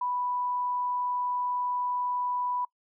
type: tone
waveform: sine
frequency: 987.8 Hz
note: B5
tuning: in tune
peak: -27 dBFS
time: 0.01-2.65 s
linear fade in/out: 5 ms
effects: noise-tail reverb RT60 0.1 s tail -23 dB re dry